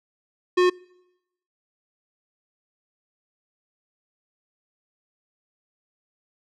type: tone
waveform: square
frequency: 361.6 Hz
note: F#4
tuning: 40 cents flat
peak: -16 dBFS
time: 0.57-0.7 s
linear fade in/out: 10 ms
effects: noise-tail reverb RT60 0.9 s tail -25 dB re dry + low-pass 4000 Hz 12 dB/octave